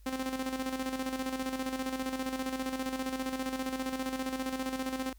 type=tone with tremolo; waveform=sawtooth; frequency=261.6 Hz; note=C4; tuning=in tune; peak=-27 dBFS; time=0.06-5.13 s; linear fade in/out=5 ms; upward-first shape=square; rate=15 Hz; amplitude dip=55%; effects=added 50 Hz sine -52 dBFS peak until 5.18 s + white hiss -69 dBFS RMS until 5.18 s